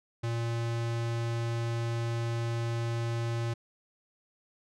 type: tone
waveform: square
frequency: 116.54 Hz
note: A#2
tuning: in tune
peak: -30 dBFS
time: 0.23-3.54 s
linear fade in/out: 10 ms
effects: low-pass 7000 Hz 12 dB/octave